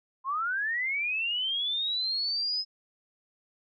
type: linear sweep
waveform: sine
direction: up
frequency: 1028 to 5120 Hz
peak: -27 dBFS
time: 0.24-2.65 s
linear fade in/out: 50 ms
effects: none